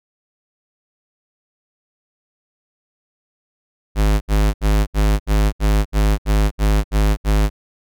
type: tone bursts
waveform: square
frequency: 52 Hz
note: G#1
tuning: 3 cents sharp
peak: -13 dBFS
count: 11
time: 3.95-7.5 s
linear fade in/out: 50 ms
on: 260 ms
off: 69 ms
effects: none